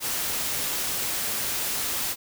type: noise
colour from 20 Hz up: white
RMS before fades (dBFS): -28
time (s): 0-2.16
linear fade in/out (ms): 50
effects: none